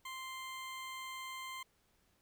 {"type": "tone", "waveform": "20% pulse", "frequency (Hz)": 1046.5, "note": "C6", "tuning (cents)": 0, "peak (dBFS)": -38, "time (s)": [0.05, 1.63], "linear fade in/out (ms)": 5, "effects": ["pink hiss -74 dBFS RMS until 2.21 s"]}